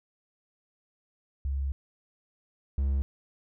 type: tone pair in turn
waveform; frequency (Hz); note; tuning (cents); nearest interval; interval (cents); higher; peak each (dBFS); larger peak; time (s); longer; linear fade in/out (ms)
sine / triangle; 68.5 / 68.5; C#2 / C#2; -20 / -20; unison; 0; neither; -27 / -22; second; 1.45-1.72 / 2.78-3.02; first; 0
effects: none